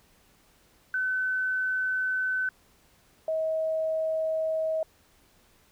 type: tone pair in turn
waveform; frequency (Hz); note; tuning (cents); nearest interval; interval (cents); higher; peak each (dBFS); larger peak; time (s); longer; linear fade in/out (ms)
sine; 1516 / 637.4; F#6 / D#5; +42 / +42; octave + minor third; 1500; first; -25; neither; 0.94-2.49 / 3.28-4.83; neither; 2
effects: pink hiss -62 dBFS RMS until 5.71 s